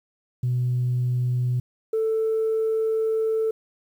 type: tone pair in turn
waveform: sine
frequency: 124.2 / 442.6 Hz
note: B2 / A4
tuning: +10 / +10 cents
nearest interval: octave + minor seventh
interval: 2200 cents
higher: second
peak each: -19 dBFS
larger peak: neither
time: 0.43-1.6 / 1.93-3.51 s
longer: second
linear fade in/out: 5 ms
effects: tanh soft clip ceiling -17 dBFS + 9-bit